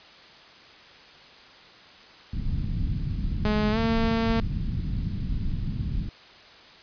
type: low-pass noise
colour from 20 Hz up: pink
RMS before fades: -28 dBFS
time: 2.33-6.09 s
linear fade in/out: 2 ms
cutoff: 210 Hz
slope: 24 dB/octave
type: tone with pitch glide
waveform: sawtooth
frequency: 211.6 to 226.8 Hz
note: G#3 to A#3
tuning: +33 to -47 cents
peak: -19 dBFS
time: 3.45-4.4 s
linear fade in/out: 2 ms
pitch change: +120 cents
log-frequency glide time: 3.71-3.78 s
effects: white hiss -49 dBFS RMS until 6.82 s + resampled to 11025 Hz